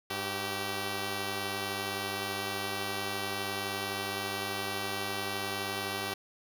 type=tone pair together; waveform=5% pulse; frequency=99.5 / 386.2 Hz; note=G2 / G4; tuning=+26 / -26 cents; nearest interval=octave + major seventh; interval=2348 cents; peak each=-26 / -23 dBFS; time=0.1-6.14 s; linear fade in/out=5 ms; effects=none